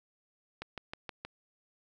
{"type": "click train", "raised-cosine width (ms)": 0.3, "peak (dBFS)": -23, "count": 5, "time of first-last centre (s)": [0.62, 1.25], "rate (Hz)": 6.35, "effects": []}